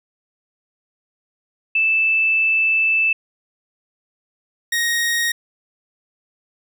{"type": "tone pair in turn", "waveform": ["sine", "sawtooth"], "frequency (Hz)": [2637, 1872.2], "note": ["E7", "A#6"], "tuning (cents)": [0, 7], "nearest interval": "tritone", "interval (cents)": 593, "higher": "first", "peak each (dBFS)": -14, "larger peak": "neither", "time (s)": [[1.75, 3.13], [4.72, 5.32]], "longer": "first", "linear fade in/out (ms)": 5, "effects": []}